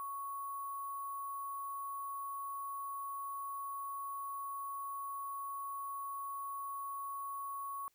sine tone with sample-and-hold, 1108.7 Hz, C#6, in tune, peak -39 dBFS, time 0-7.88 s, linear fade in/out 0 ms, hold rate 11025 Hz, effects white hiss -75 dBFS RMS until 7.94 s

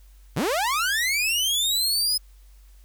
sawtooth linear sweep, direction up, 103.83 to 5100 Hz, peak -18 dBFS, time 0.36-2.18 s, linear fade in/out 10 ms, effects added 48 Hz sine -47 dBFS peak until 2.84 s + white hiss -62 dBFS RMS until 2.84 s

